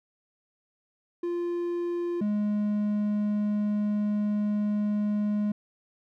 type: tone pair in turn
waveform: triangle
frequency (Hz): 347.2 / 208.4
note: F4 / G#3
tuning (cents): -10 / +6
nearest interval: major sixth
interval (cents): 884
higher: first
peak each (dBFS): -25 / -22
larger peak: second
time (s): 1.23-2.21 / 2.21-5.52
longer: second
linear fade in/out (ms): 5
effects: none